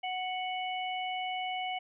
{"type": "harmonic tone", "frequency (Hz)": 740, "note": "F#5", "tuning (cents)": 0, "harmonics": [1, 3, 4], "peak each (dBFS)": [-34, -39, -40], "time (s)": [0.03, 1.79], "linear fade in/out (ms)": 10, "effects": []}